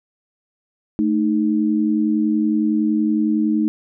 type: tone pair together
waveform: sine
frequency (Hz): 219.2 / 310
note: A3 / D#4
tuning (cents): -6 / -6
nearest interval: tritone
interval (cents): 600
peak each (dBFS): -18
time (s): 0.99-3.68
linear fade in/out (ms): 0
effects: none